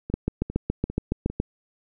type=two click trains; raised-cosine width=3 ms; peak=-19 / -10 dBFS; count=4 / 10; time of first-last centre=0.1-1.3 / 0.14-1.401 s; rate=2.5 / 7.14 Hz; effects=none